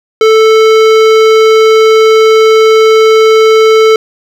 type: tone with hard clipping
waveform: sine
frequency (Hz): 440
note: A4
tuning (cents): 0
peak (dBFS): -4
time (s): 0.21-3.96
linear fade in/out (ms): 2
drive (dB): 17
effects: none